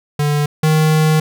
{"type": "tone pair in turn", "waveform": "square", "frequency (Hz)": [147.2, 155.95], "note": ["D3", "D#3"], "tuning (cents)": [4, 4], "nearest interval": "minor second", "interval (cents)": 100, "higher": "second", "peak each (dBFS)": [-14, -11], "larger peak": "second", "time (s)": [[0.19, 0.46], [0.63, 1.2]], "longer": "second", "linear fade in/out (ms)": 5, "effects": []}